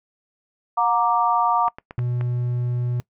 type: chord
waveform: sine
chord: Gb augmented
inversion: none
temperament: equal with one note detuned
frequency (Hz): 721 / 932.3 / 1174.7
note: Gb5 / Bb5 / D6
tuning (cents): -45 / 0 / 0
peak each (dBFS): -22 / -20 / -21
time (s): 0.77-1.69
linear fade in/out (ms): 10
type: clicks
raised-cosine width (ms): 0.5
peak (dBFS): -20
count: 5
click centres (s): 1.681 / 1.785 / 1.909 / 1.991 / 2.211
type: tone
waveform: triangle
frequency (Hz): 122.3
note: B2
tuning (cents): -16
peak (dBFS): -19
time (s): 1.98-3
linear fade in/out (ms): 0
effects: noise-tail reverb RT60 0.1 s tail -22 dB re dry